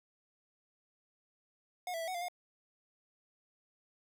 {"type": "tone with pitch steps", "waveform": "square", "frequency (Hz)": [723, 662, 657, 743, 695, 714], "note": ["F#5", "E5", "E5", "F#5", "F5", "F5"], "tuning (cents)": [-40, 7, -6, 7, -9, 38], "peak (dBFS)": -37, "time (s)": [1.87, 2.284], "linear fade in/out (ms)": 2, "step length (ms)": 69, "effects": []}